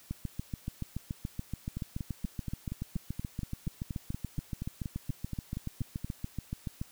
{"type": "two click trains", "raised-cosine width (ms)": 5, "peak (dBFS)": [-23, -22], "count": [19, 48], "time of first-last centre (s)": [[1.77, 6.046], [0.11, 6.815]], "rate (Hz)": [4.21, 7.01], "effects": ["white hiss -57 dBFS RMS until 6.91 s"]}